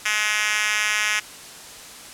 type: tone with high-pass filter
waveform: 5% pulse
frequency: 211.8 Hz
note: G#3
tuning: 34 cents sharp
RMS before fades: -22 dBFS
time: 0.05-1.2 s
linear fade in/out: 10 ms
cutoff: 2000 Hz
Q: 1.2
effects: white hiss -40 dBFS RMS until 2.13 s + low-pass 10000 Hz 12 dB/octave